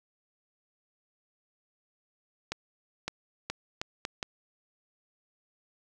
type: accelerating click train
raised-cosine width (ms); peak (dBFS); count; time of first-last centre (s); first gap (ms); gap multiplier
0.2; -15; 6; 2.52-4.228; 560; 0.75
effects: none